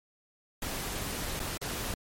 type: noise with dropouts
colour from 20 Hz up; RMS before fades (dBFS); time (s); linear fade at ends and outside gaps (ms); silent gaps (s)
pink; -35; 0.62-1.94; 2; 1.394-1.4 / 1.575-1.615
effects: MP3 64 kbps